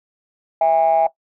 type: ring-modulated tone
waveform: triangle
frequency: 77.78 Hz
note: D#2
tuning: in tune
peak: -6 dBFS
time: 0.61-1.07 s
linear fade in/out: 5 ms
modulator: 734 Hz
effects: noise-tail reverb RT60 0.1 s tail -18 dB re dry + tanh soft clip ceiling -6 dBFS